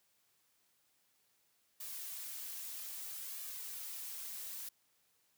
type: noise with flanger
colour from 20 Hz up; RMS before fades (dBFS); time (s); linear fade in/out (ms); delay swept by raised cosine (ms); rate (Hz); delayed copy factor
blue; -45; 1.8-4.69; 5; 1.7 to 4.4; 0.62; +0.5
effects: white hiss -75 dBFS RMS until 5.37 s + high-pass 60 Hz 12 dB/octave

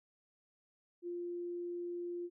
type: tone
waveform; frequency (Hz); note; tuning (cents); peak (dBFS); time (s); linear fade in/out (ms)
sine; 349.2; F4; 0; -38; 1.02-2.3; 50
effects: none

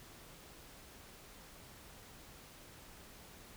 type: silence
effects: pink hiss -56 dBFS RMS until 3.56 s

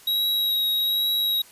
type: tone with vibrato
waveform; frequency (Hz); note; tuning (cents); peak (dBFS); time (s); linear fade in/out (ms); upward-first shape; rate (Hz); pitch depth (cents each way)
square; 3833; A#7; +47; -21; 0.07-1.42; 5; triangle; 1.2; 17
effects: white hiss -50 dBFS RMS until 1.51 s + resampled to 32000 Hz

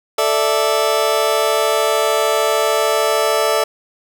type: chord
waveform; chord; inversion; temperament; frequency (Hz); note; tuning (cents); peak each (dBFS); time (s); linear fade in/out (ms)
30% pulse; A suspended fourth; none; just; 440 / 586.7 / 660; A4 / D5 / E5; 0 / -2 / +2; -16; 0.18-3.64; 5
effects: none

